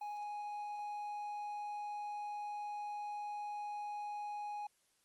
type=tone; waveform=triangle; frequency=830.6 Hz; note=G#5; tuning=in tune; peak=-38 dBFS; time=0.01-4.67 s; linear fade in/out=5 ms; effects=white hiss -75 dBFS RMS until 5.04 s + Opus 32 kbps